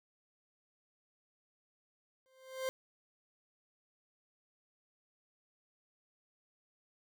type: tone with exponential growth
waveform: 40% pulse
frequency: 523.3 Hz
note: C5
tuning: in tune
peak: -31 dBFS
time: 2.26-2.69 s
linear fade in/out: 0 ms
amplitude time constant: 92 ms
effects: none